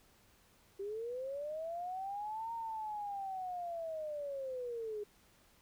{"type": "linear two-way sweep", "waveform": "sine", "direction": "up then down", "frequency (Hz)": [386.5, 927, 408.8], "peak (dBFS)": -38, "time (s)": [0.79, 5.04], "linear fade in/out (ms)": 10, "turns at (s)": 2.53, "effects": ["pink hiss -67 dBFS RMS until 5.61 s"]}